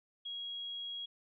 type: tone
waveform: sine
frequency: 3300 Hz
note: G#7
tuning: 12 cents flat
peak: -39 dBFS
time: 0.25-1.06 s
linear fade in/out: 10 ms
effects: none